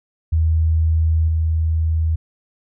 sine tone with level steps, 80.3 Hz, E2, 45 cents flat, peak -13 / -15 dBFS, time 0.32-2.16 s, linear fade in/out 10 ms, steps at 1.28 s, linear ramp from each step 2 ms, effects none

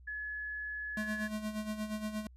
sine tone, 1703 Hz, G#6, 43 cents sharp, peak -37 dBFS, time 0.07-1.28 s, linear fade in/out 10 ms
square tone with tremolo, 213.9 Hz, A3, 49 cents flat, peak -34 dBFS, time 0.97-2.27 s, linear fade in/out 2 ms, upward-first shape sine, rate 8.5 Hz, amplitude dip 65%
effects added 62 Hz sine -53 dBFS peak until 2.36 s + resampled to 32000 Hz

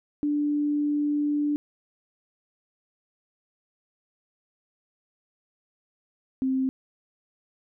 sine tone pair in turn, 293.7 / 262.9 Hz, D4 / C4, 0 / +8 cents, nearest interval major second, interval 192 cents, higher first, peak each -22 dBFS, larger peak neither, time 0.23-1.56 / 6.42-6.69 s, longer first, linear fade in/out 0 ms, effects none

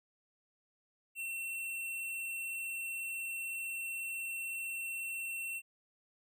square tone, 2709 Hz, E7, 47 cents sharp, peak -38 dBFS, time 1.15-5.62 s, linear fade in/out 50 ms, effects none

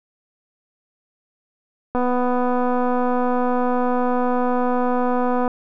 click train, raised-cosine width 1 ms, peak -9 dBFS, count 876, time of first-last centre 1.95-5.478 s, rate 248 Hz, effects none

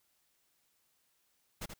pink noise with echo, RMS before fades -39 dBFS, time 1.61-1.66 s, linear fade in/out 10 ms, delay 80 ms, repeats 1, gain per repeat -6 dB, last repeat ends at 1.74 s, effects white hiss -75 dBFS RMS until 1.79 s

